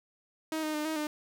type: tone with pitch steps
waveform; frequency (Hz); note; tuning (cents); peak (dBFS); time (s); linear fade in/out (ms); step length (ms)
sawtooth; 316 / 308.4 / 302 / 316 / 301.5; D#4 / D#4 / D4 / D#4 / D4; +27 / -15 / +48 / +27 / +46; -27; 0.52-1.07; 2; 110
effects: none